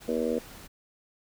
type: noise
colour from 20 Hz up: pink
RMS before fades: -47 dBFS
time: 0-0.68 s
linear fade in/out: 20 ms
type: harmonic tone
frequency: 80 Hz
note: D#2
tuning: 49 cents sharp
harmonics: 3 / 4 / 5 / 6 / 7 / 8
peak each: -31 / -34 / -35 / -29 / -35 / -40 dBFS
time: 0.08-0.39 s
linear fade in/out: 5 ms
effects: none